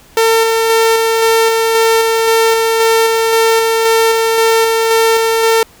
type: tone with tremolo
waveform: sawtooth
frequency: 451.5 Hz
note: A4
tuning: 45 cents sharp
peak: -4 dBFS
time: 0.17-5.63 s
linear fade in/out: 2 ms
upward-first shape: square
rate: 1.9 Hz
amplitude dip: 25%
effects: pink hiss -43 dBFS RMS until 5.8 s